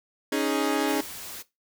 sawtooth chord, C# suspended second, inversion none, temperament equal, 277.2 / 311.1 / 415.3 Hz, C#4 / D#4 / G#4, 0 / 0 / 0 cents, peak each -23 / -24 / -25 dBFS, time 0.32-1.01 s, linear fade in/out 5 ms
white noise, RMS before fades -39 dBFS, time 0.87-1.43 s, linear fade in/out 20 ms
effects noise-tail reverb RT60 0.2 s tail -17 dB re dry

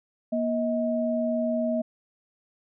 sine tone pair together, 237.9 / 634.8 Hz, A#3 / D#5, +35 / +35 cents, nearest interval octave + perfect fourth, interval 1700 cents, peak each -26 dBFS, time 0.32-1.82 s, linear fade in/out 10 ms, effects none

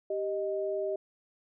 sine tone pair together, 391.8 / 622 Hz, G4 / D#5, -1 / -1 cents, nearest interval minor sixth, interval 800 cents, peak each -32 / -32 dBFS, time 0.1-0.96 s, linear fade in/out 5 ms, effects none

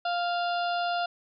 harmonic tone, 698.5 Hz, F5, in tune, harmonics 1 / 2 / 4 / 5 / 6 / 7, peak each -27 / -33 / -39 / -41 / -43 / -44 dBFS, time 0.05-1.06 s, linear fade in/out 5 ms, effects none

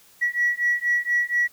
sine beating tone pair, 1930 / 1934.2 Hz, B6 / B6, -40 / -37 cents, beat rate 4.2 Hz, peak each -22 dBFS, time 0.21-1.48 s, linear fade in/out 20 ms, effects tanh soft clip ceiling -13 dBFS + white hiss -54 dBFS RMS until 1.52 s

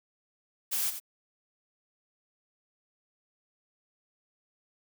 blue noise with echo, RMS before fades -30 dBFS, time 0.71-0.91 s, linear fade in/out 20 ms, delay 91 ms, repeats 1, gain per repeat -9 dB, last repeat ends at 1.001 s, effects none

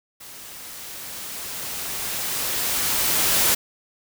white noise with level ramp, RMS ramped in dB -41 to -18 dBFS, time 0.2-3.55 s, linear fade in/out 10 ms, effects none

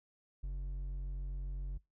sine tone with hard clipping, 46.25 Hz, F#1, in tune, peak -38 dBFS, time 0.43-1.78 s, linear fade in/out 10 ms, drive 5 dB, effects noise-tail reverb RT60 0.2 s tail -22 dB re dry

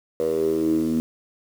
10% pulse tone with band-pass filter sweep, 80.2 Hz, E2, 47 cents flat, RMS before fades -22 dBFS, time 0.2-1 s, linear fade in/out 0 ms, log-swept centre 500 to 250 Hz, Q 6.9, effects 7-bit

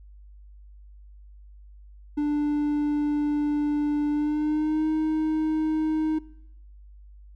triangle tone with pitch glide, 294.9 to 312.4 Hz, D4 to D#4, +7 to +7 cents, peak -20 dBFS, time 2.17-6.19 s, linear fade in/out 10 ms, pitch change +100 cents, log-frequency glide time 4.1-4.87 s, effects noise-tail reverb RT60 0.9 s tail -23 dB re dry + added 50 Hz sine -45 dBFS peak until 7.35 s

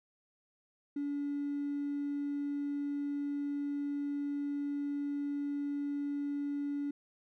triangle tone with hard clipping, 286.2 Hz, D4, 45 cents flat, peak -33 dBFS, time 0.96-6.91 s, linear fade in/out 5 ms, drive 3 dB, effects none

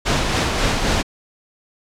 pink noise with tremolo, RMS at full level -17 dBFS, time 0.05-1.03 s, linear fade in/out 20 ms, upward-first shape sine, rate 3.7 Hz, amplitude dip 35%, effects low-pass 6000 Hz 12 dB/octave

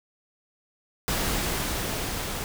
pink noise with level ramp, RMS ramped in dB -26 to -32 dBFS, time 1.08-2.44 s, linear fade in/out 0 ms, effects none

